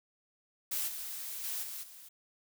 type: noise with level steps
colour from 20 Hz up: blue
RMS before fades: -34 / -41 / -37 / -42 / -52 dBFS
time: 0.71-2.09 s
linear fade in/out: 10 ms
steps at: 0.87 / 1.43 / 1.62 / 1.82 s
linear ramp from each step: 20 ms
effects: none